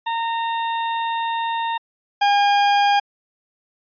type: tone pair in turn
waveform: 40% pulse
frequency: 919 / 811.1 Hz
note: A#5 / G#5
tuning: -25 / -41 cents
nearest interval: major second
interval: 216 cents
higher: first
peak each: -20 / -13 dBFS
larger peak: second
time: 0.06-1.78 / 2.21-3 s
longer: first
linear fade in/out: 10 ms
effects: resampled to 11025 Hz